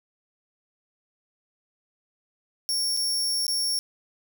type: tone with dropouts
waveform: sawtooth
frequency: 5490 Hz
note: F8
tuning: 31 cents flat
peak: -21 dBFS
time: 2.69-3.79 s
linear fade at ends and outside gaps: 0 ms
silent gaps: 2.966-2.972 / 3.467-3.48 s
effects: none